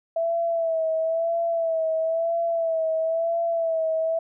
sine tone with vibrato, 658 Hz, E5, 3 cents flat, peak -21 dBFS, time 0.16-4.19 s, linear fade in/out 5 ms, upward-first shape sine, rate 1 Hz, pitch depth 44 cents each way, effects none

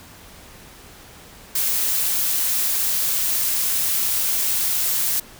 blue noise, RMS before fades -21 dBFS, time 1.55-5.2 s, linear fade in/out 5 ms, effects pink hiss -44 dBFS RMS until 5.39 s

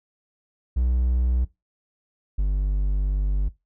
triangle tone pair in turn, 61.74 / 49 Hz, B1 / G1, 0 / 0 cents, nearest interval major third, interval 400 cents, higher first, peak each -17 dBFS, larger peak neither, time 0.76-1.45 / 2.38-3.49 s, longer second, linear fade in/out 10 ms, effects noise-tail reverb RT60 0.2 s tail -19 dB re dry

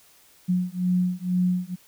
sine beating tone pair, 179.8 / 181.9 Hz, F#3 / F#3, -49 / -29 cents, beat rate 2.1 Hz, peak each -24 dBFS, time 0.48-1.76 s, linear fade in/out 20 ms, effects white hiss -56 dBFS RMS until 1.87 s

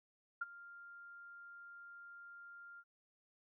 sine tone with ADSR envelope, 1397 Hz, F6, in tune, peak -34 dBFS, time 0.41-2.84 s, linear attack 8 ms, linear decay 26 ms, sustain -18 dB, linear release 51 ms, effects none

